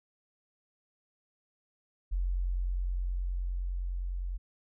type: tone with level ramp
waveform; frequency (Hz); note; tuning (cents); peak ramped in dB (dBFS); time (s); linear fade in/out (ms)
sine; 44.89; F1; +48; -27 to -32; 2.11-4.38; 20
effects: none